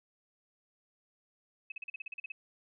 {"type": "tone bursts", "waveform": "sine", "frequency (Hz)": 2572, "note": "E7", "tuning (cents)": -43, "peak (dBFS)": -38, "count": 11, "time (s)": [1.7, 2.32], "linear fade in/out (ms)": 5, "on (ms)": 20, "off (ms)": 40, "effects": []}